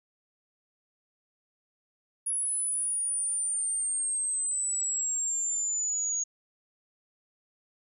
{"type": "exponential sweep", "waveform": "sine", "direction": "down", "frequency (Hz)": [10410, 6650], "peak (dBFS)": -27, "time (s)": [2.26, 6.24], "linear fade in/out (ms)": 10, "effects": []}